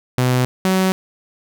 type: tone pair in turn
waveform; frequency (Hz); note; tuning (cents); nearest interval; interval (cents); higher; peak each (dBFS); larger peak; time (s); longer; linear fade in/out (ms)
sawtooth; 126.3 / 188.04; B2 / F#3; +39 / +28; perfect fifth; 689; second; -10; neither; 0.18-0.45 / 0.65-0.92; neither; 0
effects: none